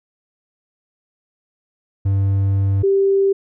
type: tone pair in turn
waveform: triangle / sine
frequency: 98 / 392 Hz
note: G2 / G4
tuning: 0 / 0 cents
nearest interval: 2 octaves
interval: 2400 cents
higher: second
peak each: -12 dBFS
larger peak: neither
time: 2.05-2.83 / 2.83-3.33 s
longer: first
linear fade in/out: 10 ms
effects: none